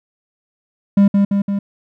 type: tone with echo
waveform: triangle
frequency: 200 Hz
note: G3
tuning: 35 cents sharp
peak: -5 dBFS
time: 0.97-1.08 s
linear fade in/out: 5 ms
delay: 170 ms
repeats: 3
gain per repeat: -3 dB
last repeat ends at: 1.59 s
effects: none